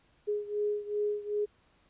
sine beating tone pair, 415.3 / 417.9 Hz, G#4 / G#4, 0 / +11 cents, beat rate 2.6 Hz, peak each -31 / -34 dBFS, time 0.27-1.46 s, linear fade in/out 20 ms, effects pink hiss -67 dBFS RMS until 1.89 s + resampled to 8000 Hz

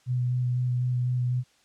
sine tone with vibrato, 124.5 Hz, B2, 14 cents sharp, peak -23 dBFS, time 0.06-1.44 s, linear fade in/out 50 ms, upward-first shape square, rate 4 Hz, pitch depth 11 cents each way, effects white hiss -63 dBFS RMS until 1.64 s + low-pass 7000 Hz 12 dB/octave

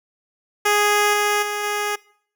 10% pulse tone with level steps, 414.7 Hz, G#4, 3 cents flat, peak -7 / -9 / -15 / -13 dBFS, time 0.65-1.96 s, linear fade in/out 10 ms, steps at 1.13 / 1.42 / 1.63 s, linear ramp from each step 10 ms, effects noise-tail reverb RT60 0.6 s tail -23 dB re dry

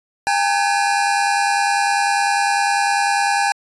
square tone cluster, 807 / 897 / 1536 / 1682 Hz, G#5 / A5 / G6 / G#6, -50 / +33 / -36 / +22 cents, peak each -18 / -24 / -27 / -24 dBFS, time 0.27-3.52 s, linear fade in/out 0 ms, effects resampled to 24000 Hz

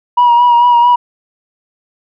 sine tone with vibrato, 961 Hz, B5, 48 cents flat, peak -3 dBFS, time 0.17-0.96 s, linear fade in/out 10 ms, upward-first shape sine, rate 4.5 Hz, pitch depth 30 cents each way, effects tanh soft clip ceiling -3 dBFS

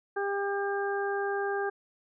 harmonic tone, 400 Hz, G4, 35 cents sharp, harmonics 1 / 2 / 3 / 4, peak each -30 / -34 / -40 / -35 dBFS, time 0.16-1.7 s, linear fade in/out 10 ms, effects none

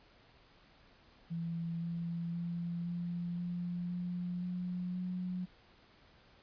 sine tone with pitch steps, 167.4 / 169.35 / 171.31 / 173.3 / 175.32 / 177.35 / 179.41 / 181.5 Hz, E3 / E3 / F3 / F3 / F3 / F3 / F3 / F#3, +27 / +47 / -33 / -13 / +7 / +27 / +47 / -33 cents, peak -35 dBFS, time 1.3-5.46 s, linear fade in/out 20 ms, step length 520 ms, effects pink hiss -63 dBFS RMS until 6.42 s + resampled to 11025 Hz

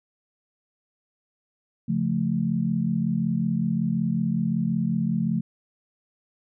sine chord, Db augmented, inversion none, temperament equal, 138.59 / 174.61 / 220 Hz, Db3 / F3 / A3, 0 / 0 / 0 cents, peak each -29 / -25 / -25 dBFS, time 1.88-5.41 s, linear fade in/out 10 ms, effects none

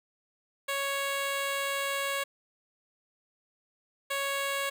10% pulse tone pair in turn, 554.4 / 554.4 Hz, C#5 / C#5, 0 / 0 cents, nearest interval unison, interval 0 cents, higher neither, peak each -21 dBFS, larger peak neither, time 0.68-2.24 / 4.1-4.7 s, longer first, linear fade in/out 10 ms, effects none

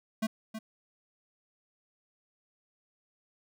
square tone with echo, 220 Hz, A3, in tune, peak -28 dBFS, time 0.22-0.27 s, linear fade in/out 10 ms, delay 320 ms, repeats 1, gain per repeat -9 dB, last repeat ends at 0.59 s, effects none

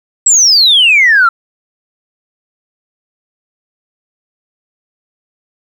sine exponential sweep, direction down, 7890 to 1318.5 Hz, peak -3 dBFS, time 0.26-1.29 s, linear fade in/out 5 ms, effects tanh soft clip ceiling 0 dBFS + 7-bit

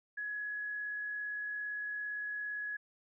sine tone with amplitude modulation, 1683 Hz, G#6, 23 cents sharp, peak -35 dBFS, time 0.17-2.77 s, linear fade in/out 10 ms, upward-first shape sine, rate 57.6 Hz, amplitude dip 25%, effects none

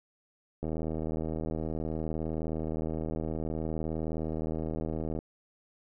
click train, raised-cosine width 2 ms, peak -21 dBFS, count 363, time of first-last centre 0.63-5.189 s, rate 79.4 Hz, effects none

